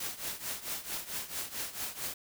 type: noise with tremolo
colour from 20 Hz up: white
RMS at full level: -35 dBFS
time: 0-2.14 s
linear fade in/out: 5 ms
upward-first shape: triangle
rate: 4.5 Hz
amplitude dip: 85%
effects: none